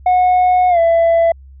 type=tone with pitch glide; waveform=sine; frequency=729 to 668.5 Hz; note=F#5 to E5; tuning=-26 to +24 cents; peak=-6 dBFS; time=0.06-1.32 s; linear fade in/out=5 ms; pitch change=-150 cents; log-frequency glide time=0.69-0.79 s; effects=tanh soft clip ceiling -8 dBFS + added 67 Hz sine -36 dBFS peak until 1.6 s